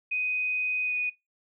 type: tone with pitch glide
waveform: sine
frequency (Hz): 2500 to 2478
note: D#7 to D#7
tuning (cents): +8 to -8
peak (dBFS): -26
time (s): 0.11-1.1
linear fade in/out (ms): 10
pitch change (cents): -16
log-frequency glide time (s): 0.84-0.95
effects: noise-tail reverb RT60 0.2 s tail -21 dB re dry